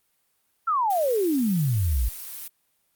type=exponential sweep; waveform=sine; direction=down; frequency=1381 to 51.1 Hz; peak=-20 dBFS; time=0.67-2.09 s; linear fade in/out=10 ms
type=noise; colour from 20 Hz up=blue; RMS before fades=-37 dBFS; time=0.9-2.48 s; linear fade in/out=5 ms
effects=white hiss -70 dBFS RMS until 2.95 s + Opus 32 kbps